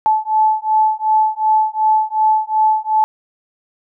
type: beating tone pair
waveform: sine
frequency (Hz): 866 / 868.7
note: A5 / A5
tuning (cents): -28 / -22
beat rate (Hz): 2.7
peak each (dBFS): -15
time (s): 0.06-3.04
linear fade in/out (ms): 0
effects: none